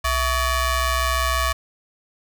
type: ring-modulated tone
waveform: sawtooth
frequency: 595 Hz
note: D5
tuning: 22 cents sharp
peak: -12 dBFS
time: 0.04-1.53 s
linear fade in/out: 10 ms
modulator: 532 Hz
effects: none